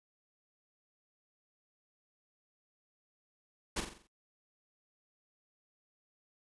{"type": "noise with echo", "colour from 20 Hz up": "pink", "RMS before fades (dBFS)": -34, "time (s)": [3.76, 3.81], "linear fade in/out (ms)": 10, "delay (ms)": 44, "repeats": 6, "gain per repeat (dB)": -6, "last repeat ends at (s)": 4.074, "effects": ["noise-tail reverb RT60 0.1 s tail -24 dB re dry", "resampled to 24000 Hz"]}